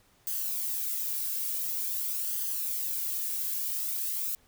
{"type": "noise with flanger", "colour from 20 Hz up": "violet", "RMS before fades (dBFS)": -32, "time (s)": [0.27, 4.35], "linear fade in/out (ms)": 0, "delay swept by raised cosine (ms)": [0.63, 1.83], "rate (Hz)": 0.47, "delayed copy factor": 0.5, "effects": ["pink hiss -64 dBFS RMS until 4.47 s"]}